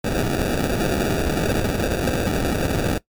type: noise with sample-and-hold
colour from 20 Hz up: violet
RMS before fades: -21 dBFS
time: 0.04-2.98 s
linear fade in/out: 5 ms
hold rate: 1050 Hz
effects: noise-tail reverb RT60 0.1 s tail -19 dB re dry + MP3 96 kbps